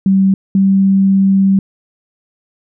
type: tone pair in turn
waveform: sine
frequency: 192.8 / 194.03 Hz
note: G3 / G3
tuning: -28 / -17 cents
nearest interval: unison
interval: 11 cents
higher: second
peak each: -7 dBFS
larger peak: neither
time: 0.06-0.34 / 0.55-1.59 s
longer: second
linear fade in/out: 2 ms
effects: none